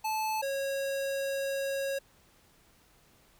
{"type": "tone pair in turn", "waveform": "square", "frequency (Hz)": [870, 548.1], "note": ["A5", "C#5"], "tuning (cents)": [-20, -20], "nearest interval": "minor sixth", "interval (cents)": 800, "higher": "first", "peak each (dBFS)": [-30, -31], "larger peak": "first", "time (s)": [[0.04, 0.42], [0.42, 1.99]], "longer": "second", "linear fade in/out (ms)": 10, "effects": ["pink hiss -63 dBFS RMS until 3.39 s"]}